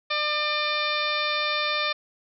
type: harmonic tone with a mistuned harmonic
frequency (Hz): 599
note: D5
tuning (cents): +34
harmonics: 1 / 2 / 3 / 4 / 5 / 6 / 7 / 8 / 9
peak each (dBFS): -32 / -29 / -32 / -29 / -40 / -30 / -35 / -36 / -41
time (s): 0.1-1.93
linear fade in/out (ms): 10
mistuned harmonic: 8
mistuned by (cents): -26
effects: none